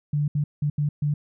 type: tone bursts at uneven times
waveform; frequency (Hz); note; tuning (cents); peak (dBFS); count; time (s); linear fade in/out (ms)
sine; 147; D3; +2; -20; 5; 0.13-0.28 / 0.35-0.44 / 0.62-0.7 / 0.78-0.89 / 1.02-1.14; 5
effects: none